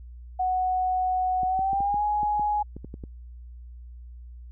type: tone with pitch glide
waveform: sine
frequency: 740 to 835.4 Hz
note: F#5 to G#5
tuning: 0 to +10 cents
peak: -22 dBFS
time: 0.39-2.63 s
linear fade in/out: 10 ms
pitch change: +210 cents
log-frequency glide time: 1.46-2.03 s
type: clicks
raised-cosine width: 3 ms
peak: -25 dBFS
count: 11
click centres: 1.433 / 1.592 / 1.732 / 1.805 / 1.943 / 2.232 / 2.396 / 2.766 / 2.846 / 2.941 / 3.038 s
effects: added 60 Hz sine -40 dBFS peak until 4.51 s